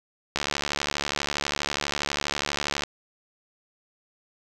click train, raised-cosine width 0.2 ms, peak -8 dBFS, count 180, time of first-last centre 0.36-2.836 s, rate 72.3 Hz, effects none

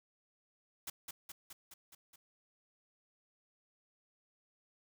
white noise with echo, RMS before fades -42 dBFS, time 0.87-0.9 s, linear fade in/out 5 ms, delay 210 ms, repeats 6, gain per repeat -3 dB, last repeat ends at 2.16 s, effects none

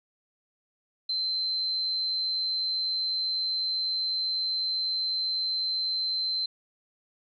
sine tone, 4094 Hz, C8, 38 cents flat, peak -26 dBFS, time 1.09-6.46 s, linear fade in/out 5 ms, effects none

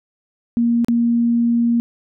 sine tone with dropouts, 235.1 Hz, A#3, 15 cents sharp, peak -13 dBFS, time 0.57-1.8 s, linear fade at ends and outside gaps 0 ms, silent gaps 0.846-0.884 s, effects none

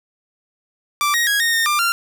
sawtooth tone with pitch steps, 1172 / 1880 / 1650 / 1850 / 1833 / 1192 / 1383 Hz, D6 / A#6 / G#6 / A#6 / A#6 / D6 / F6, -4 / +14 / -12 / -14 / -30 / +25 / -17 cents, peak -12 dBFS, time 1.01-1.92 s, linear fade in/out 0 ms, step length 130 ms, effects none

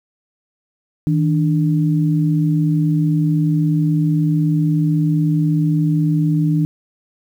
sine tone pair together, 158.6 / 294.8 Hz, D#3 / D4, +33 / +7 cents, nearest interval major seventh, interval 1074 cents, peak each -14 / -19 dBFS, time 1.07-6.65 s, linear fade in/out 0 ms, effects 8-bit

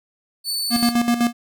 sawtooth tone, 4488 Hz, C#8, 21 cents sharp, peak -19 dBFS, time 0.44-0.93 s, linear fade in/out 50 ms
square tone with tremolo, 237.5 Hz, A#3, 33 cents sharp, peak -15 dBFS, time 0.7-1.33 s, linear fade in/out 50 ms, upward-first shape square, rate 7.9 Hz, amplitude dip 65%
effects none

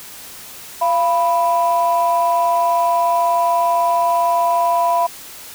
sine tone pair together, 687.3 / 987.8 Hz, F5 / B5, -28 / 0 cents, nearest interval tritone, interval 628 cents, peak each -15 dBFS, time 0.81-5.07 s, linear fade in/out 10 ms, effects tanh soft clip ceiling -7 dBFS + white hiss -36 dBFS RMS until 5.54 s

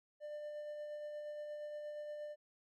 triangle tone with tremolo, 596 Hz, D5, 25 cents sharp, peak -40 dBFS, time 0.2-2.36 s, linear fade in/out 50 ms, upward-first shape sine, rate 8.5 Hz, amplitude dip 25%, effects none

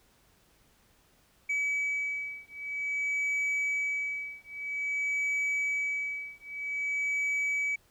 sine beating tone pair, 2284 / 2284.51 Hz, D7 / D7, -49 / -48 cents, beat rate 0.51 Hz, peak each -30 dBFS, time 1.49-7.76 s, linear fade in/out 10 ms, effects tanh soft clip ceiling -26 dBFS + pink hiss -65 dBFS RMS until 7.9 s

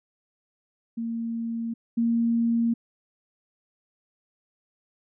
sine tone pair in turn, 230 / 232.1 Hz, A#3 / A#3, -23 / -7 cents, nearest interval unison, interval 16 cents, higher second, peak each -27 / -20 dBFS, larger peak second, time 0.97-1.74 / 1.97-2.74 s, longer neither, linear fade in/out 10 ms, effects none

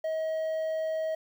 triangle tone, 636 Hz, D#5, 38 cents sharp, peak -26 dBFS, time 0.04-1.15 s, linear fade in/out 5 ms, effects 10-bit

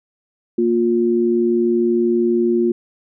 sine tone pair together, 233.1 / 353.3 Hz, A#3 / F4, 0 / +20 cents, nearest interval perfect fifth, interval 720 cents, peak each -18 / -15 dBFS, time 0.58-2.72 s, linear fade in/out 5 ms, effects none

